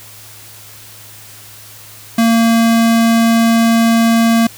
square tone, 228.9 Hz, A#3, 31 cents flat, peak -9 dBFS, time 2.18-4.47 s, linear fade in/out 5 ms, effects added 106 Hz sine -43 dBFS peak until 4.57 s + white hiss -37 dBFS RMS until 4.57 s

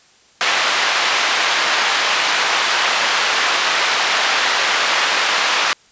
pink band-pass noise, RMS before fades -17 dBFS, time 0.41-5.73 s, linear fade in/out 0 ms, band 1000 to 4300 Hz, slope 12 dB/octave, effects white hiss -51 dBFS RMS until 5.91 s + resampled to 16000 Hz

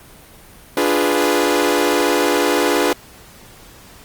sawtooth chord, D diminished seventh, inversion none, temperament equal, 293.7 / 349.2 / 415.3 / 493.9 Hz, D4 / F4 / Ab4 / Cb5, 0 / 0 / 0 / 0 cents, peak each -16 dBFS, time 0.77-2.93 s, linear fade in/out 2 ms, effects pink hiss -43 dBFS RMS until 4.04 s + Opus 32 kbps

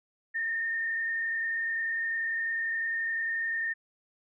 sine tone with frequency modulation, 1823 Hz, A#6, 39 cents flat, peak -28 dBFS, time 0.34-3.74 s, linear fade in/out 20 ms, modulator 31.4 Hz, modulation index 0.99, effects none

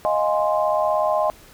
sine chord, F minor seventh, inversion third, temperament equal, 622.3 / 698.5 / 830.6 / 1046.5 Hz, Eb5 / F5 / Ab5 / C6, 0 / 0 / 0 / 0 cents, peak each -20 / -25 / -25 / -24 dBFS, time 0.05-1.3 s, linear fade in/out 0 ms, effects pink hiss -48 dBFS RMS until 1.53 s

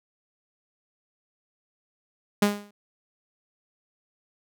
sawtooth tone with exponential decay, 205.1 Hz, G#3, 21 cents flat, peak -12 dBFS, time 2.42-2.71 s, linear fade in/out 5 ms, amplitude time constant 62 ms, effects none

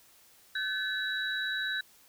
sine tone cluster, 1525 / 1724 / 3897 Hz, G6 / A6 / B7, -48 / -36 / -24 cents, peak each -33 / -36 / -35 dBFS, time 0.55-1.81 s, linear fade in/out 5 ms, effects white hiss -60 dBFS RMS until 2.08 s

